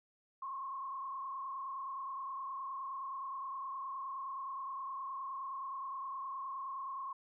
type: tone with frequency modulation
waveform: sine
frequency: 1077 Hz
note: C6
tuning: 50 cents sharp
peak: -39 dBFS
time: 0.42-7.13 s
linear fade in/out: 5 ms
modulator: 29.6 Hz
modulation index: 1.3
effects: none